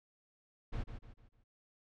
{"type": "noise with echo", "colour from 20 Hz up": "brown", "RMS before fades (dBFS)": -37, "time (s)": [0.72, 0.84], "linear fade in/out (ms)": 20, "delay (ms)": 150, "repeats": 4, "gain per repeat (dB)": -8, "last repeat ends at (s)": 1.44, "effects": ["low-pass 4000 Hz 12 dB/octave"]}